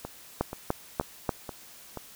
two click trains, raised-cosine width 1 ms, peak -21 / -11 dBFS, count 5 / 4, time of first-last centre 0.05-1.973 / 0.41-1.292 s, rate 2.08 / 3.4 Hz, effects white hiss -50 dBFS RMS until 2.15 s

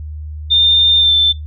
sine tone with pitch glide, 3612 to 3544 Hz, A7 to A7, +45 to +12 cents, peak -8 dBFS, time 0.5-1.33 s, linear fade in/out 20 ms, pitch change -33 cents, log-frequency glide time 0.98-1.13 s, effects noise-tail reverb RT60 0.2 s tail -21 dB re dry + added 76 Hz sine -24 dBFS peak until 1.46 s

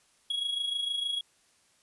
triangle tone with amplitude modulation, 3322 Hz, G#7, in tune, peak -25 dBFS, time 0.3-1.21 s, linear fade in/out 5 ms, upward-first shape sine, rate 26.5 Hz, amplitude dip 60%, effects white hiss -66 dBFS RMS until 1.82 s + resampled to 24000 Hz

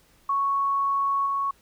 sine tone with level steps, 1108.7 Hz, C#6, in tune, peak -21 / -23 dBFS, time 0.29-1.51 s, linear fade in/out 5 ms, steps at 1.26 s, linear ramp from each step 5 ms, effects pink hiss -60 dBFS RMS until 1.61 s

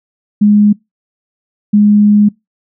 sine tone bursts at uneven times, 207.7 Hz, G#3, in tune, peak -4 dBFS, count 2, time 0.41-0.73 / 1.73-2.29 s, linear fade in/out 10 ms, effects noise-tail reverb RT60 0.2 s tail -25 dB re dry

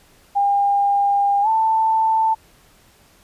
sine tone with pitch glide, 804 to 887 Hz, G5 to A5, +44 to +14 cents, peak -14 dBFS, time 0.35-2.35 s, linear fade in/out 20 ms, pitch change +170 cents, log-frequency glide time 1.42-1.48 s, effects pink hiss -53 dBFS RMS until 3.23 s + resampled to 32000 Hz

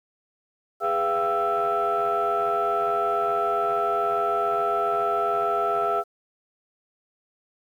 sine tone cluster, 409.4 / 494 / 684 / 771 / 1325 Hz, G#4 / B4 / F5 / G5 / E6, -25 / 0 / -36 / -29 / +9 cents, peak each -27 / -33 / -24 / -31 / -24 dBFS, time 0.8-6.04 s, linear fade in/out 50 ms, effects tanh soft clip ceiling -15 dBFS + 9-bit

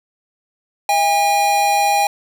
square tone pair together, 647 / 810.7 Hz, E5 / G#5, -32 / -42 cents, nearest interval major third, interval 390 cents, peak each -25 / -14 dBFS, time 0.89-2.07 s, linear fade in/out 2 ms, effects none

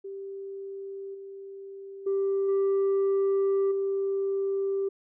sine tone with level steps, 392 Hz, G4, in tune, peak -35 / -39 / -22 / -19 / -24 dBFS, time 0.04-4.89 s, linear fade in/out 10 ms, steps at 1.14 / 2.06 / 2.48 / 3.71 s, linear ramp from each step 10 ms, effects tanh soft clip ceiling -21 dBFS

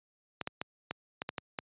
clicks, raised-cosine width 0.3 ms, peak -18 dBFS, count 8, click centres 0.413 / 0.474 / 0.615 / 0.91 / 1.219 / 1.291 / 1.382 / 1.588 s, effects high-pass 100 Hz 12 dB/octave + resampled to 8000 Hz

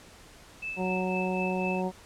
sine tone with tremolo, 2627 Hz, E7, 7 cents flat, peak -31 dBFS, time 0.62-1.82 s, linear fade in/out 10 ms, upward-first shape triangle, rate 4 Hz, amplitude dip 75%
harmonic tone, 185 Hz, F#3, in tune, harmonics 1 / 2 / 3 / 4 / 5, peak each -30 / -33 / -35 / -36 / -37 dBFS, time 0.76-1.92 s, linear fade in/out 50 ms
effects pink hiss -52 dBFS RMS until 2.05 s + low-pass 10000 Hz 12 dB/octave

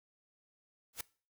white noise with exponential growth, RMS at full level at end -33 dBFS, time 0.93-1.01 s, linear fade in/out 5 ms, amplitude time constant 16 ms, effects noise-tail reverb RT60 0.4 s tail -22 dB re dry

